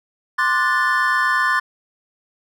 triangle chord, D dominant seventh, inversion third, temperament equal with one note detuned, 1046.5 / 1174.7 / 1468.9 / 1760 Hz, C6 / D6 / F#6 / A6, 0 / 0 / -13 / 0 cents, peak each -19 / -22 / -21 / -17 dBFS, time 0.38-1.6 s, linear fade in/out 10 ms, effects none

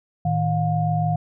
sine tone cluster, 109.7 / 156.3 / 713 Hz, A2 / D#3 / F5, -5 / +8 / +36 cents, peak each -25 / -21 / -24 dBFS, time 0.25-1.16 s, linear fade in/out 5 ms, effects none

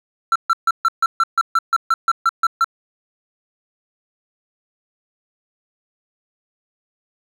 triangle tone bursts, 1348 Hz, E6, 38 cents sharp, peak -10 dBFS, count 14, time 0.32-2.644 s, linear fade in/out 2 ms, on 36 ms, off 140 ms, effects none

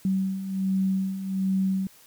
sine beating tone pair, 190 / 191.3 Hz, F#3 / G3, +46 / -42 cents, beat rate 1.3 Hz, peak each -30 / -24 dBFS, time 0.05-1.87 s, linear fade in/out 2 ms, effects white hiss -54 dBFS RMS until 2.06 s

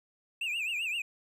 triangle tone with vibrato, 2604 Hz, E7, 22 cents flat, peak -29 dBFS, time 0.41-1.02 s, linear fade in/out 5 ms, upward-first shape triangle, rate 7.7 Hz, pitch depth 180 cents each way, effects none

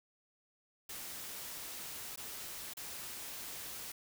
white noise with dropouts, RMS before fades -45 dBFS, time 0.89-3.92 s, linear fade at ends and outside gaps 5 ms, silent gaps 2.16-2.174 / 2.736-2.769 s, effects none

